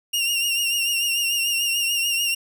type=tone with vibrato; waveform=sawtooth; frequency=2794 Hz; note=F7; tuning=in tune; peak=-17 dBFS; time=0.13-2.35 s; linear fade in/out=10 ms; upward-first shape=triangle; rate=6.8 Hz; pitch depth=56 cents each way; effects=none